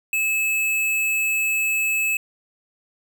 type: tone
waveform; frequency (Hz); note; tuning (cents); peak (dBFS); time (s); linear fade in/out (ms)
square; 2600; E7; -24; -20; 0.13-2.17; 2
effects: none